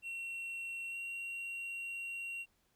triangle tone with pitch glide, 2726 to 2748 Hz, F7 to F7, -43 to -29 cents, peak -38 dBFS, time 0.02-2.46 s, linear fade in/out 50 ms, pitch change +14 cents, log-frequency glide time 0.9-0.96 s, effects pink hiss -75 dBFS RMS until 2.75 s

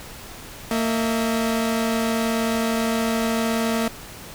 sawtooth tone pair together, 228.3 / 645.7 Hz, A#3 / E5, -36 / -36 cents, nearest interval octave + tritone, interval 1800 cents, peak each -17 / -24 dBFS, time 0.71-3.88 s, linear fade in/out 2 ms, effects pink hiss -39 dBFS RMS until 4.34 s

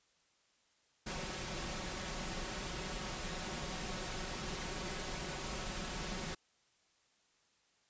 pink noise with comb filter, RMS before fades -41 dBFS, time 1.06-6.35 s, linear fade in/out 10 ms, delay 5.4 ms, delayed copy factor +0.55, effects white hiss -73 dBFS RMS until 7.89 s + resampled to 16000 Hz

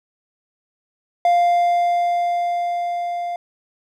triangle tone with level ramp, 698.5 Hz, F5, in tune, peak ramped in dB -10 to -21 dBFS, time 1.25-3.36 s, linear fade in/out 2 ms, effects none

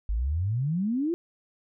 sine exponential sweep, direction up, 49 to 354.5 Hz, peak -24 dBFS, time 0.09-1.14 s, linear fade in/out 0 ms, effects none

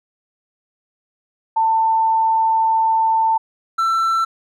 sine / triangle tone pair in turn, 893 / 1338 Hz, A5 / E6, +25 / +25 cents, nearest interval perfect fifth, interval 700 cents, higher second, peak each -13 dBFS, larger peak neither, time 1.56-3.38 / 3.78-4.25 s, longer first, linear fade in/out 10 ms, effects none

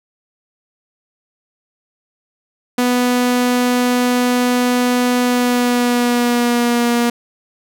sawtooth tone with pitch glide, 246.9 to 237.9 Hz, B3 to A#3, 0 to +35 cents, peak -9 dBFS, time 2.78-7.1 s, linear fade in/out 5 ms, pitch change -65 cents, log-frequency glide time 5.21-6.9 s, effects none

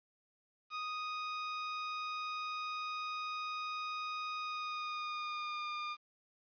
sawtooth tone with pitch glide, 1244.5 to 1209.1 Hz, D#6 to D#6, 0 to -50 cents, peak -34 dBFS, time 0.7-5.97 s, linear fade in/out 50 ms, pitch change -50 cents, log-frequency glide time 4.39-5.7 s, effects resampled to 11025 Hz + 11-bit

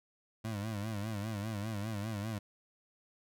25% pulse tone with vibrato, 106.1 Hz, G#2, 38 cents sharp, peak -32 dBFS, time 0.44-2.39 s, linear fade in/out 10 ms, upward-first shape sine, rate 5 Hz, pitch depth 110 cents each way, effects none

